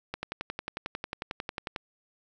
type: click train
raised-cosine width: 0.3 ms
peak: -17 dBFS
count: 19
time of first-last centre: 0.14-1.762 s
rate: 11.1 Hz
effects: none